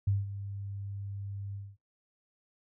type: tone with ADSR envelope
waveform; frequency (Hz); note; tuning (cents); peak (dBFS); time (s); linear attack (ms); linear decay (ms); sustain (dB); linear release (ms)
sine; 99.6; G2; +28; -23; 0.07-1.77; 7; 180; -13; 230
effects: noise-tail reverb RT60 0.2 s tail -26 dB re dry